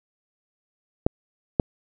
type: clicks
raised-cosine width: 2 ms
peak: -4 dBFS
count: 2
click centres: 1.065 / 1.598 s
effects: none